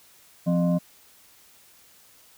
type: tone with frequency modulation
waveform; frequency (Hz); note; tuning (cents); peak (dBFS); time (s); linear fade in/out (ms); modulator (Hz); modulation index
sine; 174.61; F3; 0; -19; 0.46-0.79; 20; 436; 0.76
effects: white hiss -55 dBFS RMS until 2.37 s